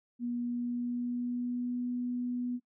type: tone with pitch glide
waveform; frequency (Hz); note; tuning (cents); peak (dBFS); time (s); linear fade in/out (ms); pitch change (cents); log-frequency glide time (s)
sine; 240.9 to 245.7; B3 to B3; -43 to -9; -31; 0.19-2.6; 50; +34; 0.39-1.8
effects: noise-tail reverb RT60 0.1 s tail -20 dB re dry